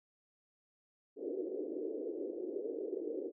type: band-pass noise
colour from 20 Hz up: pink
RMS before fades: -40 dBFS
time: 1.16-3.32 s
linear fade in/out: 50 ms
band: 320 to 480 Hz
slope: 48 dB/octave
effects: none